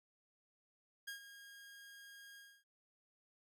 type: tone with ADSR envelope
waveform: sawtooth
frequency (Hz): 1627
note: G#6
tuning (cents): -36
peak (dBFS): -39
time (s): 1.07-2.64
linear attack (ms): 12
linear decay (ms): 110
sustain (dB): -12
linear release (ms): 270
effects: none